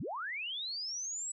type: linear sweep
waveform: sine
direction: up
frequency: 87.31 to 7902 Hz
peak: -36 dBFS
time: 0-1.32 s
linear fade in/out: 5 ms
effects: none